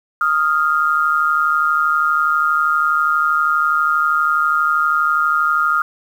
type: tone pair together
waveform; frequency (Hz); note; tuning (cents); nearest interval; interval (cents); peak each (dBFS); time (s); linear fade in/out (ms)
sine; 1244.5 / 1396.9; D#6 / F6; 0 / 0; major second; 200; -16; 0.21-5.82; 2
effects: 7-bit